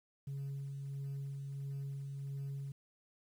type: tone with tremolo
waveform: sine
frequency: 138.59 Hz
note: C#3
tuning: in tune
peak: -36 dBFS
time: 0.27-2.72 s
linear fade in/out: 5 ms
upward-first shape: sine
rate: 1.5 Hz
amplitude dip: 35%
effects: tanh soft clip ceiling -37 dBFS + 11-bit